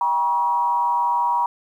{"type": "tone with frequency modulation", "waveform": "sine", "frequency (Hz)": 957, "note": "A#5", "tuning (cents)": 45, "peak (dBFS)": -17, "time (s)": [0.01, 1.46], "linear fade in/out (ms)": 2, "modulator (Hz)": 160, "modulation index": 0.59, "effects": ["9-bit"]}